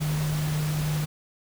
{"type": "tone in noise", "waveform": "sine", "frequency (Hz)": 151.8, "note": "D#3", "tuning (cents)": -42, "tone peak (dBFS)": -24, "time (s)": [0, 1.06], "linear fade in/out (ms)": 20, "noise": "pink", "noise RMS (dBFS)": -35, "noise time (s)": [0, 1.06], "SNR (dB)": 8, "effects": []}